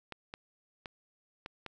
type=clicks; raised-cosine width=0.3 ms; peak=-25 dBFS; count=5; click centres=0.123 / 0.339 / 0.858 / 1.461 / 1.663 s; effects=none